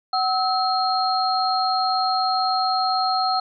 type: tone cluster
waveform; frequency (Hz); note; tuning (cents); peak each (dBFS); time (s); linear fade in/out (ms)
sine; 750 / 1294 / 4229; F#5 / E6 / C8; +23 / -32 / +18; -21 / -24 / -25; 0.13-3.4; 5
effects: none